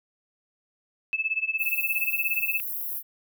sine tone with tremolo, 2615 Hz, E7, 15 cents flat, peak -21 dBFS, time 1.13-2.6 s, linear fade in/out 0 ms, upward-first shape sine, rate 17 Hz, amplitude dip 90%
pink high-pass noise, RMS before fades -32 dBFS, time 1.58-3.03 s, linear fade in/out 50 ms, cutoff 12000 Hz, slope 48 dB/octave
effects none

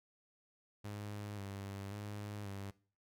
sawtooth tone with vibrato, 101.1 Hz, G#2, 46 cents flat, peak -39 dBFS, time 0.84-2.71 s, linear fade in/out 10 ms, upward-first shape square, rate 0.93 Hz, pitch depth 39 cents each way, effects noise-tail reverb RT60 0.4 s tail -20 dB re dry

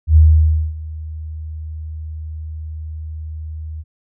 sine tone with ADSR envelope, 78.2 Hz, D#2, 9 cents sharp, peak -4 dBFS, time 0.07-3.84 s, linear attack 92 ms, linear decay 570 ms, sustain -21 dB, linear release 38 ms, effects none

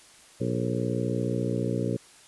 harmonic tone with a mistuned harmonic, 60.2 Hz, B1, 44 cents flat, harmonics 2 / 3 / 4 / 5 / 6 / 7 / 8 / 9, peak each -30 / -32 / -33 / -34 / -35 / -35 / -36 / -37 dBFS, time 0.4-1.97 s, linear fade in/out 10 ms, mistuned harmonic 8, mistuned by -53 cents, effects white hiss -53 dBFS RMS until 2.27 s + resampled to 24000 Hz

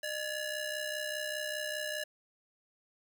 sawtooth ring-modulated tone, 1151 Hz, D6, 35 cents flat, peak -28 dBFS, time 0.03-2.04 s, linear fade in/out 5 ms, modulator 543 Hz, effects none

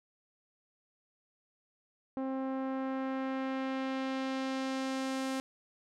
sawtooth tone with low-pass filter sweep, 265 Hz, C4, 22 cents sharp, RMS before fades -35 dBFS, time 2.17-5.4 s, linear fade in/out 0 ms, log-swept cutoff 850 to 10000 Hz, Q 0.84, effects none

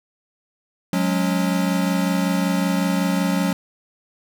square chord, F# suspended second, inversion none, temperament equal with one note detuned, 182.34 / 207.7 / 277.2 Hz, F#3 / G#3 / C#4, -25 / 0 / 0 cents, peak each -21 / -26 / -25 dBFS, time 0.93-3.53 s, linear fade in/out 2 ms, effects none

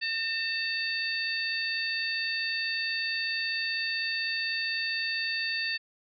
harmonic tone with a mistuned harmonic, 908 Hz, A#5, 46 cents flat, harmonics 2 / 3 / 4 / 5, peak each -32 / -33 / -40 / -32 dBFS, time 0.01-5.78 s, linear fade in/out 20 ms, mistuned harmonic 3, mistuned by -44 cents, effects MP3 96 kbps

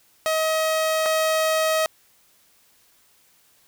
sawtooth tone pair in turn, 634 / 634 Hz, D#5 / D#5, +32 / +32 cents, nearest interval unison, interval 0 cents, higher neither, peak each -16 / -15 dBFS, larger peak second, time 0.26-1.06 / 1.06-1.86 s, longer neither, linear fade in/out 0 ms, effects white hiss -59 dBFS RMS until 3.67 s

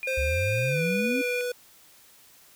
sine tone with vibrato, 2421 Hz, D#7, 48 cents flat, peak -29 dBFS, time 0.03-1.41 s, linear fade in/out 0 ms, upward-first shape sine, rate 2.2 Hz, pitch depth 17 cents each way
square tone with pitch glide, 524 to 491.7 Hz, C5 to B4, +2 to -8 cents, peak -28 dBFS, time 0.07-1.52 s, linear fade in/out 5 ms, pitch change -110 cents, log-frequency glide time 0.67-0.83 s
sine exponential sweep, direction up, 66.4 to 280 Hz, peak -26 dBFS, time 0.17-1.22 s, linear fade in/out 10 ms
effects white hiss -55 dBFS RMS until 2.55 s

